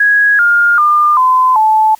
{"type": "tone with pitch steps", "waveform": "sine", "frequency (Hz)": [1661.2, 1413.1, 1202.1, 1022.6, 869.9], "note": ["G#6", "F6", "D6", "C6", "A5"], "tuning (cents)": [0, 20, 40, -40, -20], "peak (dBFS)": -6, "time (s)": [0, 1.95], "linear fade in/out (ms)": 5, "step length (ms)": 390, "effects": ["white hiss -44 dBFS RMS until 1.99 s", "Opus 48 kbps"]}